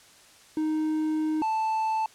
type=tone pair in turn; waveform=triangle; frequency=311.1 / 879.9 Hz; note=D#4 / A5; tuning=0 / 0 cents; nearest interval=octave + tritone; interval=1800 cents; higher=second; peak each=-22 dBFS; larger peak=neither; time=0.57-1.42 / 1.42-2.06 s; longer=first; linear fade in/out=2 ms; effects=white hiss -54 dBFS RMS until 2.14 s + low-pass 9000 Hz 12 dB/octave